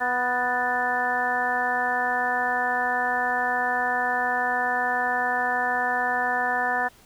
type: harmonic tone with a mistuned harmonic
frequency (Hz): 246.9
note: B3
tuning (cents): 0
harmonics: 1 / 2 / 3 / 4 / 5 / 6 / 7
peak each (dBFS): -38 / -34 / -26 / -30 / -36 / -31 / -26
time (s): 0-6.89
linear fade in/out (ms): 20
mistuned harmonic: 7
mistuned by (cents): +32
effects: pink hiss -54 dBFS RMS until 7.05 s